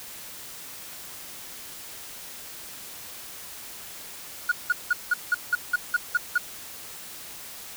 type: tone bursts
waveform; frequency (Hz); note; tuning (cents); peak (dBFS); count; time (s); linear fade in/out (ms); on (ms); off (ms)
triangle; 1449; F#6; -37; -15; 10; 4.49-6.38; 5; 27; 180
effects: tanh soft clip ceiling -14 dBFS + white hiss -41 dBFS RMS until 7.76 s